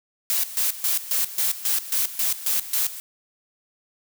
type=noise with tremolo; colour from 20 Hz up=blue; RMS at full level=-22 dBFS; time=0.3-3 s; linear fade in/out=0 ms; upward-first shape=square; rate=3.7 Hz; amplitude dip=80%; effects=none